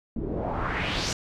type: noise with low-pass filter sweep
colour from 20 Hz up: pink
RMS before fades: -29 dBFS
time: 0.16-1.13 s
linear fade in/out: 2 ms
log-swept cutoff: 260 to 6700 Hz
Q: 2.5
effects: none